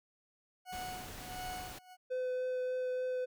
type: tone with tremolo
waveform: 40% pulse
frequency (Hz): 735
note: F#5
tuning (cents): -12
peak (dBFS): -39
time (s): 0.65-1.97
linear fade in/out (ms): 50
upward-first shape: sine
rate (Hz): 1.5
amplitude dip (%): 90
type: noise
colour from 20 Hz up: pink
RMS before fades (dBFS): -47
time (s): 0.72-1.79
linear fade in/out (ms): 10
type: tone with vibrato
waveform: triangle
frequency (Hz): 507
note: B4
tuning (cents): +45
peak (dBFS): -31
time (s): 2.1-3.26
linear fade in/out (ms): 20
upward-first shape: triangle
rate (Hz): 3.4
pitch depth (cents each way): 9
effects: none